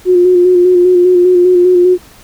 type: tone with vibrato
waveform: sine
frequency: 359.6 Hz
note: F#4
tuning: 49 cents flat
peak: -4 dBFS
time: 0.05-1.98 s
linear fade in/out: 50 ms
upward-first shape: square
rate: 5 Hz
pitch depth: 26 cents each way
effects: pink hiss -40 dBFS RMS until 2.23 s